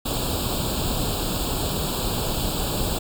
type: noise with comb filter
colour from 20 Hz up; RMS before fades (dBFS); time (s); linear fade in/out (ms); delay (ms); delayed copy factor
pink; -25; 0.05-2.99; 10; 0.25; +0.95
effects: none